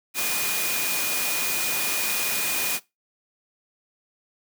sine tone in noise, 2455 Hz, D#7, 24 cents flat, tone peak -29 dBFS, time 0.14-2.8 s, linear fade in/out 50 ms, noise white, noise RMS -26 dBFS, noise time 0.14-2.8 s, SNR -6 dB, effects noise-tail reverb RT60 0.2 s tail -19 dB re dry + high-pass 150 Hz 12 dB/octave

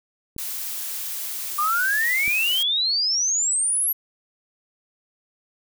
clicks, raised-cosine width 3 ms, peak -25 dBFS, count 2, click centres 0.364 / 2.279 s
blue noise, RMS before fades -30 dBFS, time 0.38-2.63 s, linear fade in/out 5 ms
sine exponential sweep, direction up, 1174 to 11840 Hz, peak -19 dBFS, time 1.58-3.93 s, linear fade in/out 10 ms
effects none

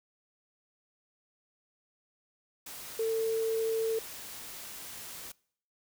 sine tone in noise, 448.3 Hz, A4, 32 cents sharp, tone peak -27 dBFS, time 2.99-3.99 s, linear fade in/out 5 ms, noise white, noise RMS -44 dBFS, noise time 2.66-5.32 s, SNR +14 dB, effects noise-tail reverb RT60 0.6 s tail -24 dB re dry

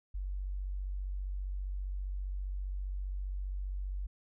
sine tone, 47.53 Hz, F#1, 47 cents sharp, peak -34 dBFS, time 0.14-4.07 s, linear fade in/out 10 ms, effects none

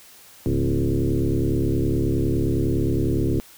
sine tone with frequency modulation, 123.3 Hz, B2, 2 cents flat, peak -18 dBFS, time 0.46-3.4 s, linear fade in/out 0 ms, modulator 69.7 Hz, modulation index 4, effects white hiss -48 dBFS RMS until 3.57 s

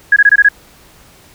sine tone bursts, 1661.2 Hz, G#6, in tune, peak -3 dBFS, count 6, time 0.12-0.488 s, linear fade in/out 5 ms, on 43 ms, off 22 ms, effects pink hiss -44 dBFS RMS until 1.34 s

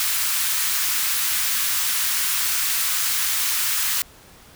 white high-pass noise, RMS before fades -22 dBFS, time 0-4.02 s, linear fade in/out 0 ms, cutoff 1100 Hz, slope 24 dB/octave, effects pink hiss -48 dBFS RMS until 4.55 s

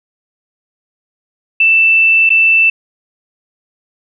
sine tone with dropouts, 2658 Hz, E7, 14 cents sharp, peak -6 dBFS, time 1.6-2.7 s, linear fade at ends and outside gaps 5 ms, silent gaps 2.293-2.302 s, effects none

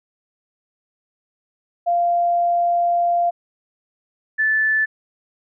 sine tone pair in turn, 694 / 1748.8 Hz, F5 / A6, -11 / -11 cents, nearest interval octave + major third, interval 1600 cents, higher second, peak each -15 / -15 dBFS, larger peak neither, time 1.86-3.31 / 4.38-4.86 s, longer first, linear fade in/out 20 ms, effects none

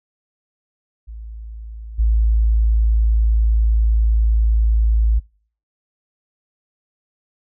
sine tone with level steps, 55 Hz, A1, in tune, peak -30 / -12 dBFS, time 1.07-5.2 s, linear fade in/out 20 ms, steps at 1.98 s, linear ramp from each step 20 ms, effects noise-tail reverb RT60 0.5 s tail -26 dB re dry

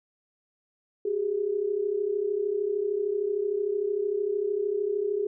sine tone pair together, 381.6 / 414.8 Hz, G4 / G#4, -47 / -2 cents, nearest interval minor second, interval 145 cents, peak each -30 / -26 dBFS, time 1.05-5.27 s, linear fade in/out 5 ms, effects none

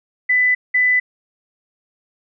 sine tone pair in turn, 1997 / 1997 Hz, B6 / B6, +19 / +19 cents, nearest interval unison, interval 0 cents, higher neither, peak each -12 dBFS, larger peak neither, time 0.29-0.55 / 0.74-1 s, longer neither, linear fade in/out 10 ms, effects none

